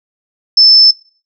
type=tone; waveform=sine; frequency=5274 Hz; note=E8; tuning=in tune; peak=-3 dBFS; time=0.57-0.91 s; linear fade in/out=5 ms; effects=noise-tail reverb RT60 0.4 s tail -19 dB re dry